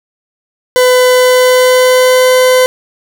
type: tone with pitch glide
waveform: 40% pulse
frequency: 503 to 510 Hz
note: B4 to C5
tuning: +32 to -44 cents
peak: -4 dBFS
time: 0.76-2.66 s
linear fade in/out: 0 ms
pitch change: +24 cents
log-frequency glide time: 1.08-2.29 s
effects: none